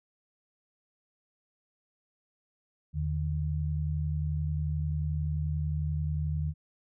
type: tone pair together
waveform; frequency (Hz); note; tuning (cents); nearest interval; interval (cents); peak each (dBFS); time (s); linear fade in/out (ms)
sine; 80.3 / 151.59; E2 / D#3; -45 / -45; major seventh; 1100; -30 / -31; 2.93-6.54; 50
effects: none